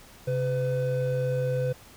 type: tone pair together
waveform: triangle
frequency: 133.1 / 504 Hz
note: C3 / B4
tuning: +30 / +35 cents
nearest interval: octave + major seventh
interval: 2305 cents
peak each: -25 dBFS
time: 0.27-1.73 s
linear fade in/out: 10 ms
effects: pink hiss -51 dBFS RMS until 1.96 s